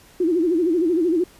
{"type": "tone with vibrato", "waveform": "sine", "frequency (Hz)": 339.5, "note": "F4", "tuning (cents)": -49, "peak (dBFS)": -16, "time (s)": [0.2, 1.24], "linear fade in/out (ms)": 5, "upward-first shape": "sine", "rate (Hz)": 13, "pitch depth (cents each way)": 140, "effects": ["pink hiss -50 dBFS RMS until 1.39 s", "resampled to 32000 Hz"]}